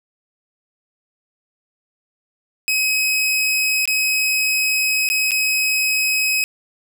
sawtooth tone with dropouts, 2542 Hz, D#7, 36 cents sharp, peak -13 dBFS, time 2.68-6.44 s, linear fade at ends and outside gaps 0 ms, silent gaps 3.855-3.876 / 5.089-5.1 / 5.309-5.317 s, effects none

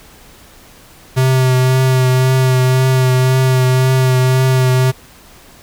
square tone with vibrato, 129.4 Hz, C3, 19 cents flat, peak -10 dBFS, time 1.16-4.92 s, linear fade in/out 20 ms, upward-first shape triangle, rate 1.9 Hz, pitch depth 22 cents each way, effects pink hiss -42 dBFS RMS until 5.62 s

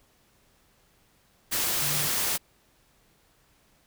sine tone in noise, 146.83 Hz, D3, in tune, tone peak -35 dBFS, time 1.81-2.08 s, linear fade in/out 20 ms, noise white, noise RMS -27 dBFS, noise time 1.51-2.38 s, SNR -11 dB, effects pink hiss -64 dBFS RMS until 3.86 s

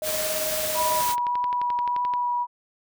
sine tone with tremolo, 622.3 Hz, D#5, in tune, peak -26 dBFS, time 0.02-1.01 s, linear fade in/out 0 ms, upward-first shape sine, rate 18 Hz, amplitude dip 50%
white noise, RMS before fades -28 dBFS, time 0.02-1.16 s, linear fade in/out 50 ms
sine tone with vibrato, 975 Hz, B5, 23 cents flat, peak -22 dBFS, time 0.74-2.47 s, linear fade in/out 50 ms, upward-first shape sine, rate 1.7 Hz, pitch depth 10 cents each way
click train, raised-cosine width 0.3 ms, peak -20 dBFS, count 15, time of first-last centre 0.92-2.137 s, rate 11.5 Hz
effects none

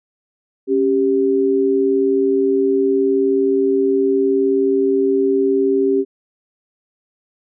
sine tone pair together, 273.8 / 393 Hz, C#4 / G4, -21 / +4 cents, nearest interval tritone, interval 625 cents, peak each -18 / -14 dBFS, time 0.67-6.05 s, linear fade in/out 50 ms, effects none

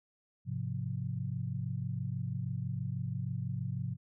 sine chord, F minor, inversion first, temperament just, 104.77 / 130.96 / 174.61 Hz, Ab2 / C3 / F3, +16 / +2 / 0 cents, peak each -38 / -36 / -40 dBFS, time 0.45-3.97 s, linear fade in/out 50 ms, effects none

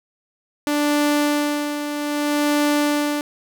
sawtooth tone with tremolo, 293.7 Hz, D4, in tune, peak -12 dBFS, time 0.67-3.21 s, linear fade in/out 0 ms, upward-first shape sine, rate 0.63 Hz, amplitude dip 60%, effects none

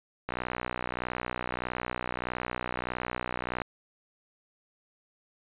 click train, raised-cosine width 0.5 ms, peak -16 dBFS, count 206, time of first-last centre 0.29-3.618 s, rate 61.6 Hz, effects resampled to 8000 Hz

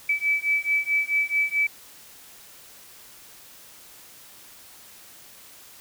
sine beating tone pair, 2300 / 2304.6 Hz, D7 / D7, -37 / -33 cents, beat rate 4.6 Hz, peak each -24 dBFS, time 0.09-1.67 s, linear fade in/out 5 ms, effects white hiss -48 dBFS RMS until 5.8 s

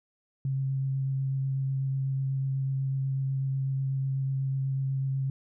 sine tone with vibrato, 134.7 Hz, C#3, 49 cents flat, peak -26 dBFS, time 0.45-5.3 s, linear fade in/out 2 ms, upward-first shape sine, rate 8.1 Hz, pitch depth 11 cents each way, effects none

